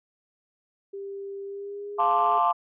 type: tone with pitch glide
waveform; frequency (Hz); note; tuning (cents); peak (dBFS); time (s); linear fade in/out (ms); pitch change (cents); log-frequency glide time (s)
sine; 395.8 to 419.3; G4 to G#4; +17 to +17; -33; 0.93-2.39; 10; +100; 1.44-2.26
type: chord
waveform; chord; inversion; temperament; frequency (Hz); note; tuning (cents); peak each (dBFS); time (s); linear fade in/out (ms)
sine; D minor seventh; first; equal; 698.5 / 880 / 1046.5 / 1174.7; F5 / A5 / C6 / D6; 0 / 0 / 0 / 0; -24; 1.98-2.53; 20
effects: tanh soft clip ceiling -12 dBFS